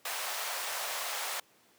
pink high-pass noise, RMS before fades -36 dBFS, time 0.05-1.4 s, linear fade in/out 5 ms, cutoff 630 Hz, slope 24 dB/octave, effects pink hiss -64 dBFS RMS until 1.78 s + high-pass 200 Hz 12 dB/octave

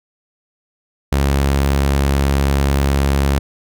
sawtooth tone, 69.3 Hz, C#2, in tune, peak -9 dBFS, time 1.12-3.39 s, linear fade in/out 5 ms, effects none

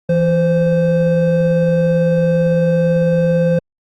triangle tone pair together, 166.7 / 518 Hz, E3 / C5, +20 / -17 cents, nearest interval octave + minor sixth, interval 1963 cents, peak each -12 dBFS, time 0.09-3.59 s, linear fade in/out 5 ms, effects Opus 48 kbps

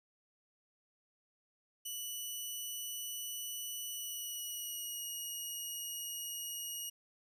10% pulse tone with pitch glide, 2960 to 2884 Hz, F#7 to F#7, 0 to -45 cents, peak -32 dBFS, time 1.85-6.9 s, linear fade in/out 10 ms, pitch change -45 cents, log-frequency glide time 3.9-5.06 s, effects none

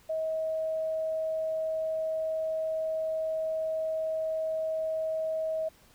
sine tone, 637 Hz, D#5, 41 cents sharp, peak -28 dBFS, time 0.09-5.69 s, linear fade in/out 10 ms, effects pink hiss -60 dBFS RMS until 5.94 s

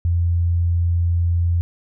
sine tone, 85.8 Hz, F2, 30 cents flat, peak -15 dBFS, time 0.05-1.61 s, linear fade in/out 0 ms, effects none

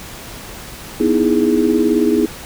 sine chord, E major seventh, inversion second, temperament equal, 246.9 / 311.1 / 329.6 / 415.3 Hz, B3 / D#4 / E4 / G#4, 0 / 0 / 0 / 0 cents, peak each -17 dBFS, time 1-2.26 s, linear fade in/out 5 ms, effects pink hiss -33 dBFS RMS until 2.45 s

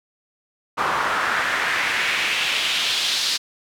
pink noise with band-pass filter sweep, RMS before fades -22 dBFS, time 0.77-3.38 s, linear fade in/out 20 ms, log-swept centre 1100 to 4400 Hz, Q 2.2, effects none

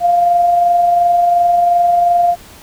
sine tone with amplitude modulation, 698.5 Hz, F5, in tune, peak -7 dBFS, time 0-2.36 s, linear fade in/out 50 ms, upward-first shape sine, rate 22.8 Hz, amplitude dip 30%, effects pink hiss -39 dBFS RMS until 2.62 s

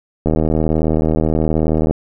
click train, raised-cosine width 2 ms, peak -3 dBFS, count 131, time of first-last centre 0.26-1.91 s, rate 78.8 Hz, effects none

